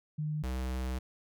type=tone pair in turn; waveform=sine / square; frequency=152.1 / 63.95 Hz; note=D#3 / C2; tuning=-39 / -39 cents; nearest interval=octave + minor third; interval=1500 cents; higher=first; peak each=-31 / -33 dBFS; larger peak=first; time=0.18-0.43 / 0.43-0.99 s; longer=second; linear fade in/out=10 ms; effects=none